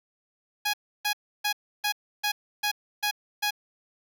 10% pulse tone bursts, 830.6 Hz, G#5, in tune, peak -16 dBFS, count 8, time 0.65-3.508 s, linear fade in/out 10 ms, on 86 ms, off 310 ms, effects none

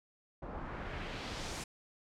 pink noise with low-pass filter sweep, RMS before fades -42 dBFS, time 0.42-1.64 s, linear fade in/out 5 ms, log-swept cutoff 820 to 8700 Hz, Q 1.2, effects none

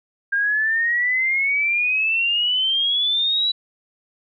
sine exponential sweep, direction up, 1600 to 3951 Hz, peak -17 dBFS, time 0.32-3.52 s, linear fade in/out 10 ms, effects none

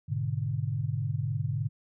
sine chord, G# diminished, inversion none, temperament equal, 103.83 / 123.47 / 146.83 Hz, G#2 / B2 / D3, 0 / 0 / 0 cents, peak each -32 dBFS, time 0.08-1.69 s, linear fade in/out 20 ms, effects none

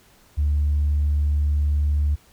sine tone, 73.42 Hz, D2, in tune, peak -16 dBFS, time 0.37-2.16 s, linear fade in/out 20 ms, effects tanh soft clip ceiling -14 dBFS + pink hiss -55 dBFS RMS until 2.32 s

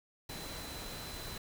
sine tone in noise, 4028 Hz, B7, 33 cents sharp, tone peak -49 dBFS, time 0.29-1.38 s, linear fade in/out 5 ms, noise pink, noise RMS -44 dBFS, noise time 0.29-1.38 s, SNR -8 dB, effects none

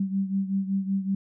sine beating tone pair, 193.2 / 198.5 Hz, G3 / G3, -25 / +22 cents, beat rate 5.3 Hz, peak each -25 / -30 dBFS, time 0-1.15 s, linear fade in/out 5 ms, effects none

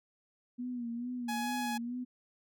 sine tone with vibrato, 241.2 Hz, B3, 41 cents flat, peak -35 dBFS, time 0.58-2.05 s, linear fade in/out 20 ms, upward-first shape sine, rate 2.3 Hz, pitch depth 63 cents each way
sawtooth tone, 839 Hz, G#5, 17 cents sharp, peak -31 dBFS, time 1.28-1.78 s, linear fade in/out 10 ms
effects none

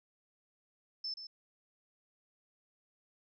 sine tone with echo, 5274 Hz, E8, in tune, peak -36 dBFS, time 1.04-1.14 s, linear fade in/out 5 ms, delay 130 ms, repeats 1, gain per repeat -8 dB, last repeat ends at 1.27 s, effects none

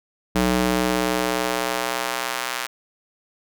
square tone with high-pass filter sweep, 61.74 Hz, B1, in tune, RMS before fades -23 dBFS, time 0.35-2.67 s, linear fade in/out 10 ms, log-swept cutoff 170 to 1300 Hz, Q 0.82, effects none

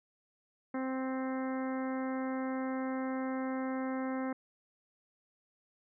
harmonic tone, 261.8 Hz, C4, 1 cent sharp, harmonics 1 / 2 / 3 / 4 / 5 / 6 / 7 / 8, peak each -34 / -40 / -44 / -46 / -48 / -50 / -51 / -52 dBFS, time 0.74-4.33 s, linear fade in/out 5 ms, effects none

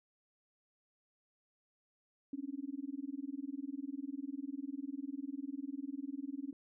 sine tone with tremolo, 277.2 Hz, C#4, in tune, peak -35 dBFS, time 2.33-6.53 s, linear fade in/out 2 ms, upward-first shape sine, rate 20 Hz, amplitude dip 100%, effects none

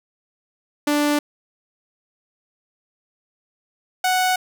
sawtooth tone pair in turn, 293.7 / 740.1 Hz, D4 / F#5, 0 / 0 cents, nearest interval octave + major third, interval 1600 cents, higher second, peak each -13 dBFS, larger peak neither, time 0.87-1.19 / 4.04-4.36 s, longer neither, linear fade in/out 5 ms, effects none

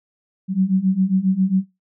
sine beating tone pair, 185 / 192.4 Hz, F#3 / G3, 0 / -32 cents, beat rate 7.4 Hz, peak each -18 dBFS, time 0.48-1.64 s, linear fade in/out 50 ms, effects noise-tail reverb RT60 0.2 s tail -17 dB re dry

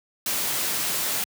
white noise, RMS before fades -26 dBFS, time 0.26-1.24 s, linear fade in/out 2 ms, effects high-pass 100 Hz 12 dB/octave

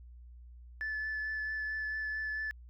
sine tone with vibrato, 1738 Hz, A6, 22 cents flat, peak -32 dBFS, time 0.81-2.51 s, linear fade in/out 0 ms, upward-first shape triangle, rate 4.5 Hz, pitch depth 13 cents each way, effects tanh soft clip ceiling -31 dBFS + added 60 Hz sine -49 dBFS peak until 2.69 s

